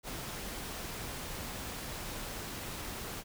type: noise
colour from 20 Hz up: pink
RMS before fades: -41 dBFS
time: 0.03-3.24 s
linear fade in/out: 50 ms
effects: none